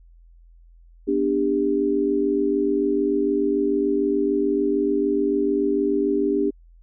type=chord; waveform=sine; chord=G major; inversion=first; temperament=equal with one note detuned; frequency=246.9 / 293.7 / 397.7 Hz; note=B3 / D4 / G4; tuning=0 / 0 / +25 cents; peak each=-27 / -22 / -21 dBFS; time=1.07-6.51 s; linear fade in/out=20 ms; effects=added 42 Hz sine -47 dBFS peak until 6.82 s